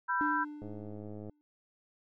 sine chord, E minor, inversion second, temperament equal with one note detuned, 987.8 / 1350.1 / 1568 Hz, B5 / E6 / G6, 0 / +41 / 0 cents, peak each -31 / -36 / -33 dBFS, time 0.08-0.45 s, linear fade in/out 20 ms
triangle tone with exponential decay, 297.4 Hz, D4, 22 cents sharp, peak -29 dBFS, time 0.21-1.41 s, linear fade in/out 0 ms, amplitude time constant 260 ms
click train, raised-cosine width 2 ms, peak -32 dBFS, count 72, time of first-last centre 0.62-1.296 s, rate 105 Hz
effects none

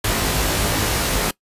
pink noise with comb filter, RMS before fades -20 dBFS, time 0.04-1.31 s, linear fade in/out 5 ms, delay 19 ms, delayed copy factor +1, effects noise-tail reverb RT60 0.1 s tail -21 dB re dry + resampled to 32000 Hz

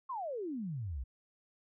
sine exponential sweep, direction down, 1109 to 57.2 Hz, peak -36 dBFS, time 0.09-1.04 s, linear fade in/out 10 ms, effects none

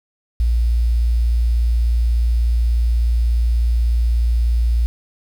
sine tone with quantisation, 58.27 Hz, A#1, in tune, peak -13 dBFS, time 0.4-4.86 s, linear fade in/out 0 ms, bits 7, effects none

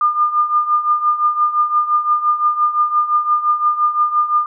sine tone with tremolo, 1208 Hz, D6, 48 cents sharp, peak -9 dBFS, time 0.01-4.46 s, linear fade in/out 2 ms, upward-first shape triangle, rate 5.8 Hz, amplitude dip 80%, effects none

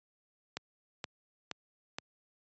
click train, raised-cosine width 0.2 ms, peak -19 dBFS, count 4, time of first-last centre 0.57-1.985 s, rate 2.12 Hz, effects high-pass 100 Hz 12 dB/octave + resampled to 16000 Hz

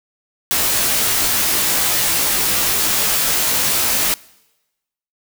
white noise with comb filter, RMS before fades -17 dBFS, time 0.51-4.14 s, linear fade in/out 0 ms, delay 17 ms, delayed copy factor -0.95, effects noise-tail reverb RT60 1.0 s tail -23 dB re dry

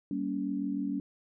sine chord, G diminished, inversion none, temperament just, 196 / 235.2 / 282.2 Hz, G3 / Bb3 / Db4, 0 / +16 / +31 cents, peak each -35 / -37 / -32 dBFS, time 0.11-1 s, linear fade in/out 2 ms, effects none

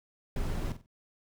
brown noise with echo, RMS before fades -32 dBFS, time 0.36-0.72 s, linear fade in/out 2 ms, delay 47 ms, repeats 3, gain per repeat -11 dB, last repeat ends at 0.861 s, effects none

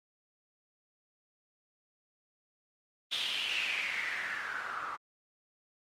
blue noise with low-pass filter sweep, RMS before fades -35 dBFS, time 3.11-4.97 s, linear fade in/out 20 ms, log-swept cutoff 3500 to 1200 Hz, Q 5.8, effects Opus 32 kbps

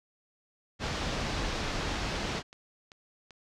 pink low-pass noise, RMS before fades -33 dBFS, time 0.79-2.43 s, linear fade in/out 50 ms, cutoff 5800 Hz, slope 24 dB/octave
click train, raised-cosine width 0.2 ms, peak -32 dBFS, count 4, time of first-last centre 2.14-3.307 s, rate 2.57 Hz
effects none

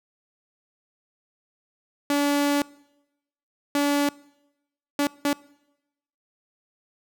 sawtooth tone bursts at uneven times, 287 Hz, D4, 40 cents flat, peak -16 dBFS, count 4, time 2.1-2.62 / 3.75-4.09 / 4.99-5.07 / 5.25-5.33 s, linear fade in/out 2 ms, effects noise-tail reverb RT60 0.9 s tail -23 dB re dry

